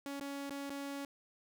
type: tone with dropouts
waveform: sawtooth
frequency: 280 Hz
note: C#4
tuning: 18 cents sharp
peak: -36 dBFS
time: 0.06-1.05 s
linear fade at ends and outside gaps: 1 ms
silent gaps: 0.198-0.209 / 0.496-0.506 / 0.696-0.703 s
effects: none